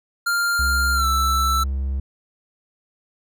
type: tone with pitch glide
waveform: square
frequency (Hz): 1396.9 to 1324.6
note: F6 to E6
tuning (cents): 0 to +8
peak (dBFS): -19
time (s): 0.26-1.64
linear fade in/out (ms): 10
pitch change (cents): -92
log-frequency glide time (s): 0.94-1.06
type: tone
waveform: triangle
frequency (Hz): 67.4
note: C#2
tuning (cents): -48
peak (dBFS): -19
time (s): 0.59-2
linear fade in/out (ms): 5
effects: none